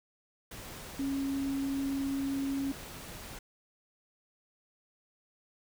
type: tone in noise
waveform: sine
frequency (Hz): 274.1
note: C#4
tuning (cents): -19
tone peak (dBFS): -30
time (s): 0.99-2.72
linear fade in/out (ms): 5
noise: pink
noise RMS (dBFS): -45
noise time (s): 0.51-3.39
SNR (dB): +12
effects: none